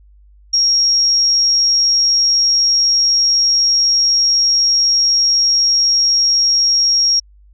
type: tone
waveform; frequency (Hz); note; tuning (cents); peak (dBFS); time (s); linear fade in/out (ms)
sine; 5588; F8; 0; -10; 0.53-7.2; 10
effects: added 50 Hz sine -43 dBFS peak until 7.53 s